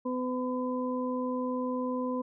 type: harmonic tone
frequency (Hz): 252.6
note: B3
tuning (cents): +39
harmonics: 1 / 2 / 4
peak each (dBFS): -31 / -34 / -37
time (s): 0.05-2.22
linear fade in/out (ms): 10
effects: none